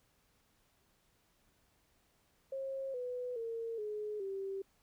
sine tone with pitch steps, 538 / 496.2 / 457.7 / 422.1 / 389.3 Hz, C5 / B4 / A#4 / G#4 / G4, +48 / +8 / -32 / +28 / -12 cents, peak -37 dBFS, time 2.52-4.62 s, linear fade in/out 5 ms, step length 420 ms, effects pink hiss -73 dBFS RMS until 4.82 s

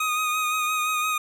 25% pulse tone with vibrato, 1244.5 Hz, D#6, in tune, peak -19 dBFS, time 0-1.18 s, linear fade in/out 5 ms, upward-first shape sine, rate 5.8 Hz, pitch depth 25 cents each way, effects none

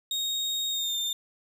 35% pulse tone with pitch glide, 3729 to 3608 Hz, A#7 to A7, 0 to +43 cents, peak -26 dBFS, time 0.11-1.13 s, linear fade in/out 2 ms, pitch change -57 cents, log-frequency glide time 0.7-0.96 s, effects none

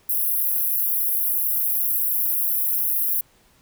pink high-pass noise, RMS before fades -22 dBFS, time 0.09-3.21 s, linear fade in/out 5 ms, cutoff 11000 Hz, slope 96 dB/octave, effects pink hiss -58 dBFS RMS until 3.61 s

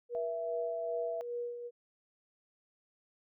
sine tone with tremolo, 480 Hz, B4, 49 cents flat, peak -34 dBFS, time 0.09-1.71 s, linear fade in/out 50 ms, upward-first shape sine, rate 2.5 Hz, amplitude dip 55%
sine tone, 663 Hz, E5, 10 cents sharp, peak -35 dBFS, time 0.15-1.21 s, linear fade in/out 0 ms
effects none

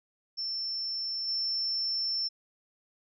sine tone with level steps, 5370 Hz, E8, 31 cents sharp, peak -31 / -28 dBFS, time 0.37-2.29 s, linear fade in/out 20 ms, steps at 1.27 s, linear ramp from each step 20 ms, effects none

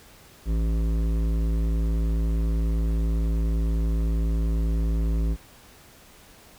sine tone with hard clipping, 55 Hz, A1, in tune, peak -23 dBFS, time 0.45-5.37 s, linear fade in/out 50 ms, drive 13 dB, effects pink hiss -51 dBFS RMS until 6.58 s

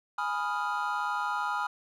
triangle chord, F half-diminished seventh, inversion first, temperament equal, 830.6 / 987.8 / 1244.5 / 1396.9 Hz, Ab5 / Cb6 / Eb6 / F6, 0 / 0 / 0 / 0 cents, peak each -32 dBFS, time 0.18-1.67 s, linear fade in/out 5 ms, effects tanh soft clip ceiling -17 dBFS

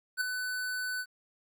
square tone with ADSR envelope, 1500 Hz, F#6, 23 cents sharp, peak -26 dBFS, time 0.17-1.06 s, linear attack 41 ms, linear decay 5 ms, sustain -7 dB, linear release 58 ms, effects 11-bit

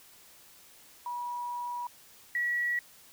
sine tone pair in turn, 968 / 1928.7 Hz, B5 / B6, -35 / -42 cents, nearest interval octave, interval 1193 cents, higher second, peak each -33 / -27 dBFS, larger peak second, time 1.06-1.87 / 2.35-2.79 s, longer first, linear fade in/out 2 ms, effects white hiss -56 dBFS RMS until 3.12 s

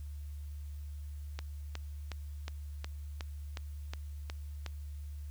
click train, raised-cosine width 0.2 ms, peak -23 dBFS, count 10, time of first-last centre 1.39-4.663 s, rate 2.75 Hz, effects added 73 Hz sine -40 dBFS peak until 5.3 s + white hiss -65 dBFS RMS until 5.3 s

